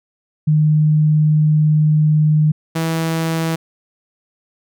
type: tone pair in turn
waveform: sine / sawtooth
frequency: 153 / 162.99 Hz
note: D#3 / E3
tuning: -29 / -19 cents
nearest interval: minor second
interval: 110 cents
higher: second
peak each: -10 / -13 dBFS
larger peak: first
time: 0.47-2.52 / 2.75-3.56 s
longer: first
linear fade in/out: 10 ms
effects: none